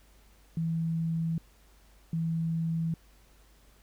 sine tone pair in turn, 163.9 / 163.9 Hz, E3 / E3, -10 / -10 cents, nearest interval unison, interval 0 cents, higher neither, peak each -27 dBFS, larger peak neither, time 0.57-1.38 / 2.13-2.94 s, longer neither, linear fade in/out 2 ms, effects added 50 Hz sine -58 dBFS peak until 3.82 s + pink hiss -63 dBFS RMS until 3.82 s

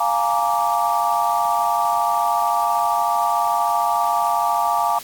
sine chord, Bb dominant seventh, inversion second, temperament just, 699.2 / 839.1 / 932.3 / 1165.4 Hz, F5 / Ab5 / Bb5 / D6, +2 / +18 / 0 / -14 cents, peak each -22 dBFS, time 0-4.99 s, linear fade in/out 5 ms, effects white hiss -37 dBFS RMS until 5.03 s + AAC 64 kbps

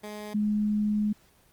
15% pulse / sine tone pair in turn, 210 / 210 Hz, G#3 / G#3, +19 / +19 cents, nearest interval unison, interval 0 cents, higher neither, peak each -30 / -23 dBFS, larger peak second, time 0.03-0.34 / 0.34-1.13 s, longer second, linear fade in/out 10 ms, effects pink hiss -61 dBFS RMS until 1.52 s + Opus 24 kbps

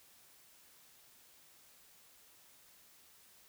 silence, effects white hiss -63 dBFS RMS until 3.48 s

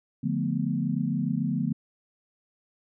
sine chord, B half-diminished seventh, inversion first, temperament equal with one note detuned, 146.83 / 176.44 / 220 / 246.9 Hz, D3 / F3 / A3 / B3, 0 / +18 / 0 / 0 cents, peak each -30 dBFS, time 0.23-1.73 s, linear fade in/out 10 ms, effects none

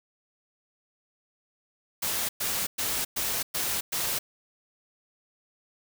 white noise bursts, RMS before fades -29 dBFS, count 6, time 2.02-4.19 s, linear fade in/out 10 ms, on 270 ms, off 110 ms, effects none

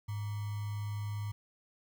sine tone with sample-and-hold, 103.83 Hz, G#2, in tune, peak -34 dBFS, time 0.08-1.32 s, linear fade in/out 10 ms, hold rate 1050 Hz, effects none

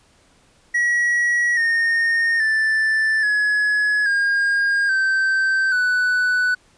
triangle tone with pitch steps, 1918 / 1838.8 / 1762.9 / 1690.1 / 1620.3 / 1553.4 / 1489.3 Hz, A#6 / A#6 / A6 / G#6 / G#6 / G6 / F#6, +49 / -24 / +3 / +30 / -43 / -16 / +11 cents, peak -14 dBFS, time 0.74-6.55 s, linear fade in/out 10 ms, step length 830 ms, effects pink hiss -56 dBFS RMS until 6.77 s + resampled to 22050 Hz

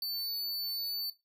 square tone, 4501 Hz, C#8, 26 cents sharp, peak -33 dBFS, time 0.02-1.1 s, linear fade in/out 2 ms, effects noise-tail reverb RT60 0.2 s tail -17 dB re dry

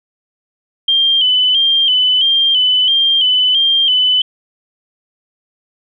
sine tone with vibrato, 3097 Hz, G7, 22 cents flat, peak -9 dBFS, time 0.88-4.22 s, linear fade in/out 5 ms, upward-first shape square, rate 1.5 Hz, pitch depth 51 cents each way, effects none

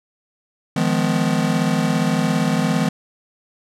square chord, F half-diminished seventh, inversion third, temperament just, 157.15 / 174.61 / 209.5 / 251.4 Hz, Eb3 / F3 / Ab3 / Cb4, +18 / 0 / +15 / +31 cents, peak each -23 dBFS, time 0.76-2.89 s, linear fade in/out 5 ms, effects low-pass 10000 Hz 12 dB/octave

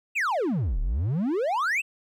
triangle exponential two-way sweep, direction down then up, 2794 to 34.34 to 2794 Hz, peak -21 dBFS, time 0.15-1.82 s, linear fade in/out 20 ms, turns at 0.8 s, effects none

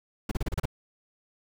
brown noise bursts, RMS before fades -27 dBFS, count 7, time 0.29-0.656 s, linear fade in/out 5 ms, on 24 ms, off 33 ms, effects none

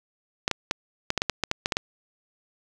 clicks, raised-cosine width 0.2 ms, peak -6 dBFS, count 12, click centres 0.479 / 0.513 / 0.711 / 1.104 / 1.177 / 1.219 / 1.297 / 1.437 / 1.514 / 1.659 / 1.722 / 1.769 s, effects none

